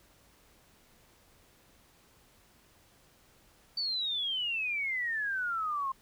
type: exponential sweep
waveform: sine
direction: down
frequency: 4600 to 1052 Hz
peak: -30 dBFS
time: 3.77-5.92 s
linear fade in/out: 5 ms
effects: pink hiss -63 dBFS RMS until 6.01 s